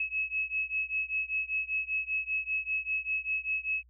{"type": "beating tone pair", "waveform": "sine", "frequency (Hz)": [2575, 2580.1], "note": ["E7", "E7"], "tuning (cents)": [-41, -38], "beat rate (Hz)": 5.1, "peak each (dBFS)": [-32, -33], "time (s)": [0, 3.83], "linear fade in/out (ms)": 5, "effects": ["added 60 Hz sine -57 dBFS peak until 3.89 s"]}